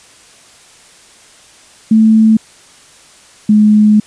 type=tone pair in turn; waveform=sine; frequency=220 / 211.7 Hz; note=A3 / G#3; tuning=0 / +33 cents; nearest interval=minor second; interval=67 cents; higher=first; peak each=-4 dBFS; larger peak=neither; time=1.91-2.37 / 3.49-4 s; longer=second; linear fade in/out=5 ms; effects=white hiss -42 dBFS RMS until 4.06 s + resampled to 22050 Hz